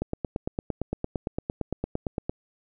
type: click train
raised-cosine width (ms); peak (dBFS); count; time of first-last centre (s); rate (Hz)
2; -14; 21; 0.02-2.295; 8.79
effects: none